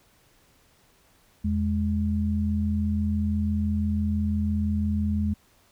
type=tone pair together; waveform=sine; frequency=82.9 / 208.9 Hz; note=E2 / G#3; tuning=+10 / +10 cents; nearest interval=octave + major third; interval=1600 cents; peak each=-25 dBFS; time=1.44-5.34 s; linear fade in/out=10 ms; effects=pink hiss -61 dBFS RMS until 5.71 s